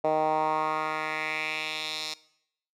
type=tone with band-pass filter sweep; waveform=10% pulse; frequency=155.56 Hz; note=D#3; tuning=in tune; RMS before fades=-29 dBFS; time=0.04-2.14 s; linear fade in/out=5 ms; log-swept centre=630 to 4700 Hz; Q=2.5; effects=noise-tail reverb RT60 0.7 s tail -19 dB re dry